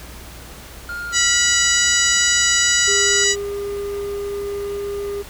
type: tone with vibrato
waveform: triangle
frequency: 1400 Hz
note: F6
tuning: 4 cents sharp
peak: -24 dBFS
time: 0.89-3.24 s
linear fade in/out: 2 ms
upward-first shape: square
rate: 2.3 Hz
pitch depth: 13 cents each way
type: harmonic tone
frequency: 977 Hz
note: B5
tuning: 19 cents flat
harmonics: 2 / 3 / 4 / 5 / 6 / 7 / 8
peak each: -20 / -23 / -23 / -24 / -24 / -19 / -24 dBFS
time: 1.12-3.36 s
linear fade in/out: 50 ms
type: tone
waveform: triangle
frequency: 403.9 Hz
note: G#4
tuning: 48 cents flat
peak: -21 dBFS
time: 2.87-5.23 s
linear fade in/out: 20 ms
effects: added 60 Hz sine -39 dBFS peak until 5.29 s + pink hiss -39 dBFS RMS until 5.29 s